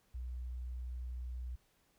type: tone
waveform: sine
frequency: 61.74 Hz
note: B1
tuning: in tune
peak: -39 dBFS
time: 0.14-1.56 s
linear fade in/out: 10 ms
effects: pink hiss -73 dBFS RMS until 1.98 s